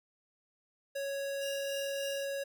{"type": "tone", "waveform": "square", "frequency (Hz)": 554.4, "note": "C#5", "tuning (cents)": 0, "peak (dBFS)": -35, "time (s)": [0.95, 2.44], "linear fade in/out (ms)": 10}
{"type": "tone with tremolo", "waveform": "sawtooth", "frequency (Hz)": 2814, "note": "F7", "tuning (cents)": 12, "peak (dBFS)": -36, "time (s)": [1.41, 2.25], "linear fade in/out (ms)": 10, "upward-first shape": "triangle", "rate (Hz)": 3.4, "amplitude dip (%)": 55}
{"effects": []}